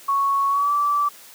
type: tone with pitch glide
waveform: sine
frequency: 1108.7 to 1160.5 Hz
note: C#6 to D6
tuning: 0 to -21 cents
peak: -17 dBFS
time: 0.08-1.09 s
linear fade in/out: 10 ms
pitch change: +79 cents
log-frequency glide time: 0.49-0.72 s
effects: white hiss -45 dBFS RMS until 1.34 s + high-pass 200 Hz 12 dB/octave